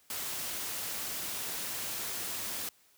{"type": "noise", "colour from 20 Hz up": "white", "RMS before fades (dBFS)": -37, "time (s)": [0.1, 2.69], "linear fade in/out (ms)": 2, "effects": ["white hiss -65 dBFS RMS until 2.97 s", "high-pass 60 Hz 12 dB/octave"]}